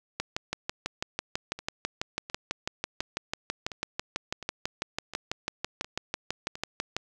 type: two click trains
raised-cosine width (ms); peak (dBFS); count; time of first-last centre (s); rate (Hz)
0.2; -22 / -12; 8 / 42; 1.59-6.555 / 0.2-6.966; 1.41 / 6.06
effects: none